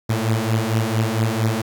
sawtooth beating tone pair, 109.3 / 113.7 Hz, A2 / A#2, -11 / -43 cents, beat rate 4.4 Hz, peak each -17 dBFS, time 0.09-1.62 s, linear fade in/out 10 ms, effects 8-bit

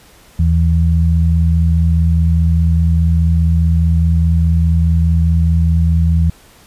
sine tone pair together, 79.97 / 164.81 Hz, D#2 / E3, +48 / 0 cents, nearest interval octave + minor second, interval 1252 cents, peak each -10 / -15 dBFS, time 0.39-6.3 s, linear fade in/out 5 ms, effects pink hiss -45 dBFS RMS until 6.66 s + resampled to 32000 Hz

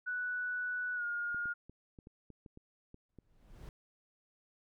sine tone with pitch glide, 1480 to 1423.8 Hz, F#6 to F6, 0 to +33 cents, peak -34 dBFS, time 0.06-1.54 s, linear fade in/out 20 ms, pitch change -67 cents, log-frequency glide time 0.95-1.04 s
clicks, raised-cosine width 3 ms, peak -39 dBFS, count 10, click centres 1.346 / 1.457 / 1.696 / 1.988 / 2.071 / 2.303 / 2.462 / 2.574 / 2.944 / 3.187 s
brown noise with exponential growth, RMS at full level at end -45 dBFS, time 3.09-3.69 s, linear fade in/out 1 ms, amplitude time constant 130 ms
effects none

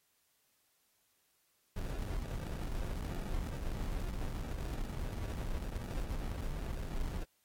brown noise with sample-and-hold, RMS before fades -38 dBFS, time 1.76-7.24 s, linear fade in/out 5 ms, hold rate 1050 Hz, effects white hiss -75 dBFS RMS until 7.44 s + AAC 48 kbps

